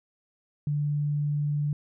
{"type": "tone", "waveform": "sine", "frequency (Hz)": 146.83, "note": "D3", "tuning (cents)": 0, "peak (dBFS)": -24, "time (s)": [0.67, 1.73], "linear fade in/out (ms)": 2, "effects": []}